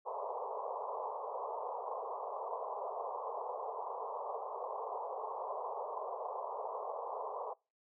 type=band-pass noise; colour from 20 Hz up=white; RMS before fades=-41 dBFS; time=0.05-7.54 s; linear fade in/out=20 ms; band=420 to 1100 Hz; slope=96 dB/octave; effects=noise-tail reverb RT60 0.3 s tail -26 dB re dry